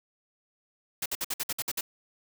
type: noise bursts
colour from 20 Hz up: white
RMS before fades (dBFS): -31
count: 9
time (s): 1.02-1.81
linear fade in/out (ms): 5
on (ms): 38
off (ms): 56
effects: none